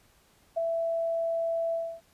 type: tone with ADSR envelope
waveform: sine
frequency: 664 Hz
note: E5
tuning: 12 cents sharp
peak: -23 dBFS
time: 0.56-2.01 s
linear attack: 18 ms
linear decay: 7 ms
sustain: -3 dB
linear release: 280 ms
effects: pink hiss -63 dBFS RMS until 2.13 s + resampled to 32000 Hz